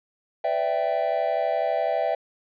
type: chord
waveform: triangle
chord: E minor seventh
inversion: second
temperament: equal with one note detuned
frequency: 503.4 / 587.3 / 659.3 / 784 Hz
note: B4 / D5 / E5 / G5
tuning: +33 / 0 / 0 / 0 cents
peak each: -29 / -26 / -23 / -26 dBFS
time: 0.44-2.15 s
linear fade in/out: 5 ms
effects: resampled to 11025 Hz